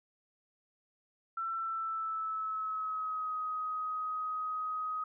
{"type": "tone with pitch glide", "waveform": "sine", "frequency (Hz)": [1341, 1258.4], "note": ["E6", "D#6"], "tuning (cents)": [29, 19], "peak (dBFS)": -33, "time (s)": [1.37, 5.04], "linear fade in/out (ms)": 5, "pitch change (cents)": -110, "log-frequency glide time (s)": [1.55, 3.35], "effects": []}